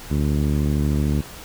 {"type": "tone with low-pass filter", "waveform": "10% pulse", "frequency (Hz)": 73.42, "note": "D2", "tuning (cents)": 0, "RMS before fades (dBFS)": -20, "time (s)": [0.1, 1.22], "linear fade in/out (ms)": 20, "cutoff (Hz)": 230, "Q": 0.71, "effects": ["pink hiss -39 dBFS RMS until 1.44 s"]}